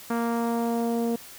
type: tone with low-pass filter sweep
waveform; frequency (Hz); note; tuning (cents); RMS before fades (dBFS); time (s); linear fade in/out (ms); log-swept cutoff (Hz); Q
sawtooth; 233.1; A#3; 0; -26; 0.1-1.16; 5; 1400 to 520; 1.5
effects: white hiss -45 dBFS RMS until 1.38 s